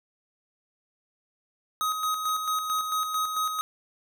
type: tone with tremolo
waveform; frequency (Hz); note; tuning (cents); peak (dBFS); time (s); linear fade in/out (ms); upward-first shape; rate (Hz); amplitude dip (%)
square; 1261; D#6; +23; -25; 1.81-3.61; 0; square; 4.5; 45
type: clicks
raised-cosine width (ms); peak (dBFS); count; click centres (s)
0.2; -30; 3; 2.292 / 2.698 / 2.787
effects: none